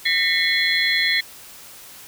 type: tone cluster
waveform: sine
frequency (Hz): 1824 / 1995 / 2163 / 3373 / 4131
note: A#6 / B6 / C#7 / G#7 / C8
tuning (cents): -38 / +17 / -43 / +26 / -23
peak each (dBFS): -23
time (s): 0.05-1.21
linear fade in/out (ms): 10
effects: tanh soft clip ceiling -5 dBFS + white hiss -42 dBFS RMS until 2.07 s